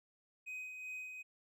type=tone with tremolo; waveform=triangle; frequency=2512 Hz; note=D#7; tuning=16 cents sharp; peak=-40 dBFS; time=0.46-1.23 s; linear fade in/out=20 ms; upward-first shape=sine; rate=2.6 Hz; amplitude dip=40%; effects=none